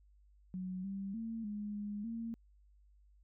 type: tone with pitch steps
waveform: sine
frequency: 184.9 / 195.8 / 226.1 / 207.8 / 206.3 / 228.9 Hz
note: F#3 / G3 / A3 / G#3 / G#3 / A#3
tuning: -1 / -2 / +47 / +1 / -11 / -31 cents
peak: -38 dBFS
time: 0.54-2.34 s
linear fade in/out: 0 ms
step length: 300 ms
effects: added 50 Hz sine -62 dBFS peak until 3.23 s